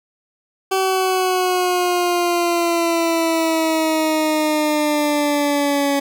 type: exponential sweep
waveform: 20% pulse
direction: down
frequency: 382.6 to 280 Hz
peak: -11 dBFS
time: 0.71-6 s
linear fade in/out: 10 ms
effects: none